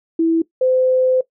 sine tone pair in turn, 328.2 / 513.8 Hz, E4 / C5, -8 / -32 cents, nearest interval minor sixth, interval 776 cents, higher second, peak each -12 dBFS, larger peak neither, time 0.19-0.42 / 0.61-1.21 s, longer second, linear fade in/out 5 ms, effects noise-tail reverb RT60 0.1 s tail -18 dB re dry

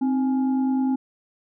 sine tone with frequency modulation, 261.6 Hz, C4, in tune, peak -19 dBFS, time 0.01-0.96 s, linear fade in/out 10 ms, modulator 573 Hz, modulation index 0.39, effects none

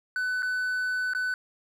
triangle tone with dropouts, 1500 Hz, F#6, 23 cents sharp, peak -24 dBFS, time 0.16-1.34 s, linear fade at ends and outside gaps 1 ms, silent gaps 0.423-0.429 / 1.135-1.149 s, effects none

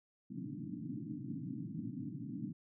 white band-pass noise, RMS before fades -43 dBFS, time 0.3-2.53 s, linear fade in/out 10 ms, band 110 to 310 Hz, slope 96 dB/octave, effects none

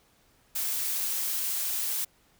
blue noise, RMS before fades -30 dBFS, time 0.55-2.05 s, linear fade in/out 10 ms, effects pink hiss -64 dBFS RMS until 2.39 s

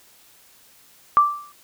sine tone with exponential decay, 1172 Hz, D6, 4 cents flat, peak -8 dBFS, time 1.17-1.52 s, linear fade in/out 0 ms, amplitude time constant 76 ms, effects white hiss -53 dBFS RMS until 1.63 s

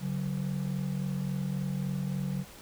triangle ring-modulated tone, 164.81 Hz, E3, in tune, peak -24 dBFS, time 0-2.45 s, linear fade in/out 50 ms, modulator 21.8 Hz, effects tanh soft clip ceiling -21 dBFS + pink hiss -50 dBFS RMS until 2.61 s

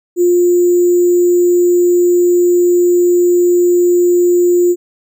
sine tone with sample-and-hold, 352.6 Hz, F4, 17 cents sharp, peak -7 dBFS, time 0.16-4.76 s, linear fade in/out 50 ms, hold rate 7350 Hz, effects none

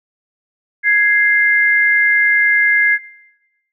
sine tone pair together, 1663 / 2093 Hz, G#6 / C7, +2 / 0 cents, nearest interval major third, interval 398 cents, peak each -12 dBFS, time 0.83-2.99 s, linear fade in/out 50 ms, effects noise-tail reverb RT60 1.0 s tail -19 dB re dry

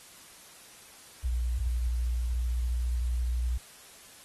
sine tone with pitch glide, 60.1 to 60.69 Hz, B1 to B1, -46 to -30 cents, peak -26 dBFS, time 1.24-3.58 s, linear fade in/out 10 ms, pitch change +16 cents, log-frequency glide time 2.03-3.36 s, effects white hiss -52 dBFS RMS until 4.24 s + AAC 32 kbps

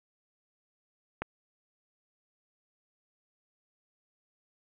click, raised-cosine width 0.5 ms, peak -17 dBFS, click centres 1.22 s, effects resampled to 8000 Hz + 9-bit

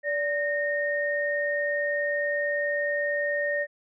sine tone pair together, 581 / 1844.6 Hz, D5 / A#6, -19 / -19 cents, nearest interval octave + minor sixth, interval 2000 cents, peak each -27 dBFS, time 0.03-3.67 s, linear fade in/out 50 ms, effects none

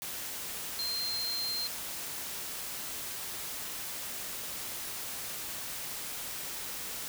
sine tone in noise, 4165 Hz, C8, 9 cents flat, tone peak -32 dBFS, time 0.79-1.67 s, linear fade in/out 0 ms, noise white, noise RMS -39 dBFS, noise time 0.02-7.08 s, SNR +4 dB, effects none

